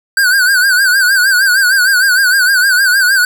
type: tone with vibrato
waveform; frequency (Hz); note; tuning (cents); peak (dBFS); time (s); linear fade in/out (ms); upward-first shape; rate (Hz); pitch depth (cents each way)
square; 1532; G6; -40; -8; 0.17-3.25; 2; sine; 6.5; 100
effects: none